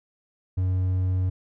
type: tone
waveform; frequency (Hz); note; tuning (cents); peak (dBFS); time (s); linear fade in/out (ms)
triangle; 92.5; F#2; 0; -19; 0.57-1.3; 10
effects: none